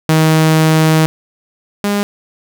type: tone pair in turn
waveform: sawtooth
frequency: 158.2 / 203.6 Hz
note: D#3 / G#3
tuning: +29 / -34 cents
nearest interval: major third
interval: 437 cents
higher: second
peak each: -4 / -9 dBFS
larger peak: first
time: 0.09-1.06 / 1.84-2.03 s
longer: first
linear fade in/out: 0 ms
effects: none